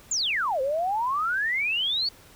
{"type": "exponential two-way sweep", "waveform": "sine", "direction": "down then up", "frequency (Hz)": [7459, 510, 4572], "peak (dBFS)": -23, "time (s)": [0.11, 2.09], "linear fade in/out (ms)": 5, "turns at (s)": 0.61, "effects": ["pink hiss -52 dBFS RMS until 2.35 s"]}